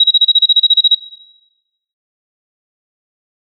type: tone bursts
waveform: sine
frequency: 3845 Hz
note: B7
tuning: 47 cents flat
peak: -4 dBFS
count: 14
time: 0-0.948 s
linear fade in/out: 5 ms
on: 38 ms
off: 32 ms
effects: noise-tail reverb RT60 1.0 s tail -17 dB re dry